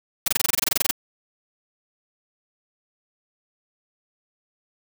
white noise bursts, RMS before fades -19 dBFS, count 15, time 0.26-0.911 s, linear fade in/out 5 ms, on 21 ms, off 24 ms, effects none

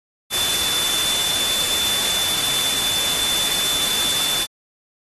sine tone in noise, 3520 Hz, A7, in tune, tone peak -22 dBFS, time 0.3-4.47 s, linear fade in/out 50 ms, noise white, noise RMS -22 dBFS, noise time 0.3-4.47 s, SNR -3 dB, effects AAC 32 kbps

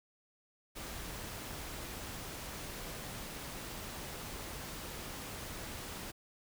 pink noise, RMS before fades -44 dBFS, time 0.75-6.12 s, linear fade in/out 20 ms, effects none

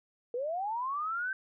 sine linear sweep, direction up, 463.1 to 1568 Hz, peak -31 dBFS, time 0.34-1.33 s, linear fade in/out 2 ms, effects none

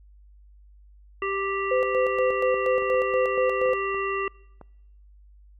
harmonic tone, 392 Hz, G4, in tune, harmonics 1 / 3 / 5 / 7, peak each -28 / -29 / -33 / -34 dBFS, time 1.22-4.28 s, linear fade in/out 2 ms
sine tone with tremolo, 510 Hz, C5, 44 cents flat, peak -20 dBFS, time 1.71-3.74 s, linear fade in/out 5 ms, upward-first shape square, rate 4.2 Hz, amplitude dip 60%
clicks, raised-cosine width 1 ms, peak -29 dBFS, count 6, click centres 2.823 / 2.944 / 3.658 / 3.691 / 3.945 / 4.613 s
effects noise-tail reverb RT60 1.0 s tail -26 dB re dry + added 50 Hz sine -49 dBFS peak until 5.59 s

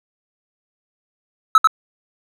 triangle tone with echo, 1300 Hz, E6, 24 cents flat, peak -4 dBFS, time 1.55-1.58 s, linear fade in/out 2 ms, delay 93 ms, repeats 1, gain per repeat -2 dB, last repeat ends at 1.673 s, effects none

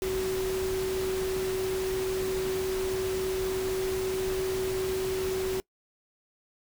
sine tone in noise, 377.3 Hz, F#4, 34 cents sharp, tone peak -27 dBFS, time 0.02-5.6 s, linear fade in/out 0 ms, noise pink, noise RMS -37 dBFS, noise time 0.02-5.6 s, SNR +7 dB, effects noise-tail reverb RT60 0.1 s tail -23 dB re dry

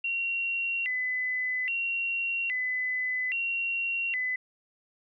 sine tone with vibrato, 2349 Hz, D7, in tune, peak -27 dBFS, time 0.04-4.36 s, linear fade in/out 5 ms, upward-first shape square, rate 0.61 Hz, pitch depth 270 cents each way, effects none

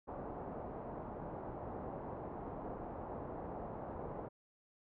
white low-pass noise, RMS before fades -45 dBFS, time 0.07-4.29 s, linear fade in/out 20 ms, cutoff 860 Hz, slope 24 dB/octave, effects none

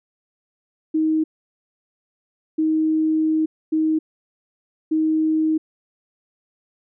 sine tone bursts at uneven times, 314.6 Hz, D#4, 19 cents sharp, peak -16 dBFS, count 4, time 0.94-1.24 / 2.58-3.46 / 3.72-3.99 / 4.91-5.58 s, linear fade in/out 10 ms, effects none

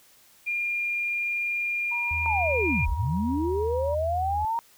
sine tone, 2407 Hz, D7, 42 cents sharp, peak -25 dBFS, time 0.46-2.86 s, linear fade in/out 20 ms
sine tone with tremolo, 952 Hz, A#5, 36 cents sharp, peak -33 dBFS, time 1.91-3.95 s, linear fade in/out 10 ms, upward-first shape triangle, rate 6.6 Hz, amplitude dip 25%
sine tone with vibrato, 80 Hz, D#2, 49 cents sharp, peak -30 dBFS, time 2.11-4.45 s, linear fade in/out 0 ms, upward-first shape triangle, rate 1.1 Hz, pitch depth 35 cents each way
sine linear two-way sweep, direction down then up, 941 to 33.77 to 941 Hz, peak -24 dBFS, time 2.26-4.59 s, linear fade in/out 0 ms, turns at 2.88 s
effects white hiss -57 dBFS RMS until 4.77 s

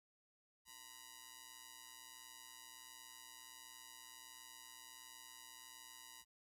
5% pulse ring-modulated tone, 968 Hz, B5, 35 cents flat, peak -40 dBFS, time 0.65-6.25 s, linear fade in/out 50 ms, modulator 60.7 Hz, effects 12-bit

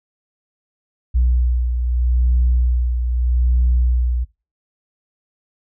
sine beating tone pair, 61.1 / 61.9 Hz, B1 / B1, -18 / +5 cents, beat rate 0.8 Hz, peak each -13 / -22 dBFS, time 1.14-4.25 s, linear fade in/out 20 ms, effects noise-tail reverb RT60 0.3 s tail -23 dB re dry + tanh soft clip ceiling -9 dBFS

